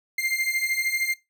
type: beating tone pair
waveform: 40% pulse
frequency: 2096 / 2109 Hz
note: C7 / C7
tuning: +2 / +13 cents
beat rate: 13 Hz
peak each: -26 dBFS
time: 0.18-1.14 s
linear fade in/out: 5 ms
effects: noise-tail reverb RT60 0.2 s tail -18 dB re dry